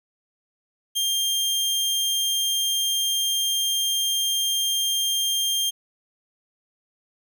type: tone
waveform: sawtooth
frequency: 3195 Hz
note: G7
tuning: 32 cents sharp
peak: -18 dBFS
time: 0.95-5.71 s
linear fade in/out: 20 ms
effects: none